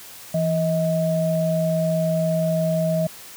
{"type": "tone pair together", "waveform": "sine", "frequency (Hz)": [166.2, 635], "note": ["E3", "D#5"], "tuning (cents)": [15, 35], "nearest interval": "octave + major seventh", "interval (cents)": 2320, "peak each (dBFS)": -21, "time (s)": [0.34, 3.07], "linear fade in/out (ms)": 5, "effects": ["white hiss -41 dBFS RMS until 3.36 s", "high-pass 60 Hz 12 dB/octave"]}